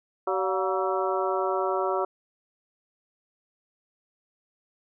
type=harmonic tone with a mistuned harmonic; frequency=190 Hz; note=F#3; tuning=46 cents sharp; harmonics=2 / 3 / 4 / 5 / 6 / 7; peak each=-28 / -30 / -31 / -32 / -33 / -33 dBFS; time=0.27-2.05 s; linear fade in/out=5 ms; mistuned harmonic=4; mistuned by=-86 cents; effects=none